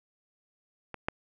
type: clicks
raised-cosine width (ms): 0.5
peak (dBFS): -23 / -13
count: 2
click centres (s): 0.943 / 1.085
effects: none